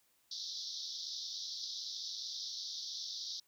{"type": "band-pass noise", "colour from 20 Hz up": "white", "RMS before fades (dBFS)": -43, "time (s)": [0.31, 3.4], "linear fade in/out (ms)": 5, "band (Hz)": [3500, 5800], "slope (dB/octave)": 96, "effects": ["white hiss -73 dBFS RMS until 3.47 s"]}